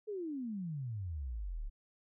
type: exponential sweep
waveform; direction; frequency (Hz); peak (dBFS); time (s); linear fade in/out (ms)
sine; down; 440.4 to 32.7; -37; 0.07-1.7; 20
effects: none